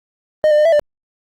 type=tone with pitch steps; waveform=triangle; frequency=615 / 598 / 605 / 661 / 593 Hz; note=D#5 / D5 / D#5 / E5 / D5; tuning=-20 / +31 / -49 / +5 / +17 cents; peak=-7 dBFS; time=0.44-0.795 s; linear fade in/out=0 ms; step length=71 ms; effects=Opus 32 kbps